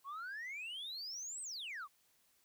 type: exponential two-way sweep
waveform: sine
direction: up then down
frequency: 1062 to 8372 to 1062 Hz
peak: -40 dBFS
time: 0.04-1.88 s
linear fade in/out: 50 ms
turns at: 1.42 s
effects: tanh soft clip ceiling -41 dBFS + white hiss -73 dBFS RMS until 2.44 s